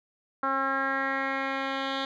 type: tone with low-pass filter sweep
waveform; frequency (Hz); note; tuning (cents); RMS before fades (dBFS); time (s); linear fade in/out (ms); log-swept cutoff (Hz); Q
10% pulse; 270; C#4; -45; -29; 0.43-2.05; 2; 1300 to 3400; 3.8
effects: none